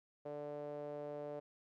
sawtooth tone with band-pass filter, 146.83 Hz, D3, in tune, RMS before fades -45 dBFS, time 0.25-1.4 s, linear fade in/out 10 ms, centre 540 Hz, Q 5, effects none

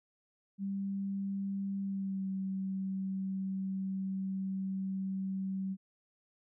sine tone with pitch glide, 196.6 to 191.56 Hz, G3 to G3, +5 to -40 cents, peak -33 dBFS, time 0.58-5.77 s, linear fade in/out 50 ms, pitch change -45 cents, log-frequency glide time 1.82-2.28 s, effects none

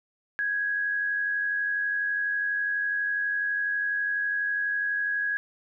sine tone pair together, 1571 / 1663.1 Hz, G6 / G#6, +3 / +2 cents, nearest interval minor second, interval 99 cents, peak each -36 / -25 dBFS, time 0.39-5.37 s, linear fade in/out 0 ms, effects none

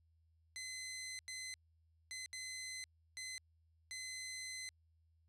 15% pulse tone bursts at uneven times, 2044 Hz, C7, 41 cents flat, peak -38 dBFS, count 6, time 0.56-1.19 / 1.28-1.54 / 2.11-2.26 / 2.33-2.84 / 3.17-3.38 / 3.91-4.69 s, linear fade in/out 0 ms, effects added 81 Hz sine -70 dBFS peak until 5.28 s + low-pass 11000 Hz 12 dB/octave

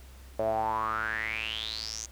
sawtooth tone with band-pass filter sweep, 110.1 Hz, A2, 2 cents sharp, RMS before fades -32 dBFS, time 0.39-2.06 s, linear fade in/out 5 ms, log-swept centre 580 to 6600 Hz, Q 9.5, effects added 65 Hz sine -47 dBFS peak until 2.11 s + pink hiss -56 dBFS RMS until 2.11 s

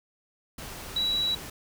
sine tone in noise, 3907 Hz, B7, 19 cents flat, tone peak -24 dBFS, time 0.96-1.35 s, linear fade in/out 5 ms, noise pink, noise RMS -40 dBFS, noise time 0.58-1.5 s, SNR +13 dB, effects none

